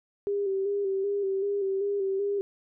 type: tone with vibrato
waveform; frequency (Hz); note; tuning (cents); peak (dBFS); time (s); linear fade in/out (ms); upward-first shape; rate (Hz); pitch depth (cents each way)
sine; 395.3; G4; +15; -25; 0.27-2.41; 0; square; 2.6; 37
effects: none